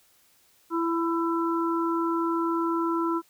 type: harmonic tone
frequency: 333.5 Hz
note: E4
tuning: 20 cents sharp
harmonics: 1 / 3 / 4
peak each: -25 / -30 / -31 dBFS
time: 0.7-3.22 s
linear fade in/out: 50 ms
effects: white hiss -62 dBFS RMS until 3.29 s